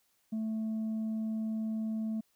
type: tone with tanh clipping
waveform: sine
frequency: 220 Hz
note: A3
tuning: in tune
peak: -32 dBFS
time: 0.32-2.21 s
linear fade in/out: 10 ms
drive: 2 dB
effects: white hiss -73 dBFS RMS until 2.35 s